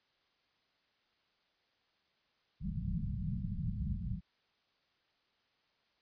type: low-pass noise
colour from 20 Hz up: white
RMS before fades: -37 dBFS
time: 2.6-4.21 s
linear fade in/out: 50 ms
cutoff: 210 Hz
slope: 96 dB/octave
effects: white hiss -75 dBFS RMS until 6.01 s + resampled to 11025 Hz